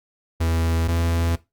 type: tone pair in turn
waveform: 45% pulse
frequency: 82.41 / 83.8 Hz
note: E2 / E2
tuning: 0 / +29 cents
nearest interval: unison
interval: 29 cents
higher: second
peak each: -19 dBFS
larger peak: neither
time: 0.4-0.88 / 0.88-1.36 s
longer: neither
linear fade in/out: 10 ms
effects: noise-tail reverb RT60 0.2 s tail -17 dB re dry + Opus 48 kbps